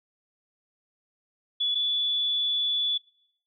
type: tone pair in turn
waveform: sine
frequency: 3421 / 3445 Hz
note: A7 / A7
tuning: -49 / -37 cents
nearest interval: unison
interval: 12 cents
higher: second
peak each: -23 dBFS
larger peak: neither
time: 1.6-1.75 / 1.75-2.98 s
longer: second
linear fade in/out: 10 ms
effects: noise-tail reverb RT60 0.7 s tail -23 dB re dry